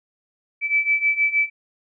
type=beating tone pair; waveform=sine; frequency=2307 / 2313.4 Hz; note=D7 / D7; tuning=-31 / -27 cents; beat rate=6.4 Hz; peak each=-22 / -19 dBFS; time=0.61-1.5 s; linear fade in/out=50 ms; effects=none